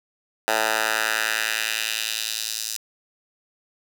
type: tone with high-pass filter sweep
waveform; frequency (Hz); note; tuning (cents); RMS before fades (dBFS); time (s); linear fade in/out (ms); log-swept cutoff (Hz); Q
10% pulse; 110; A2; 0; -25; 0.48-2.77; 0; 830 to 5600; 1.4
effects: 8-bit